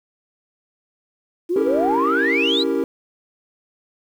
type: exponential sweep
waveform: sine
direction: up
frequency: 330.5 to 4186 Hz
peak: -17 dBFS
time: 1.49-2.64 s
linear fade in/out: 20 ms
type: chord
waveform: triangle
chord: C# diminished seventh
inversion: none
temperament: equal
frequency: 277.2 / 329.6 / 392 / 466.2 Hz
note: C#4 / E4 / G4 / Bb4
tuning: 0 / 0 / 0 / 0 cents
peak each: -21 dBFS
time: 1.56-2.84 s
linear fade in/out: 2 ms
effects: tanh soft clip ceiling -9 dBFS + 8-bit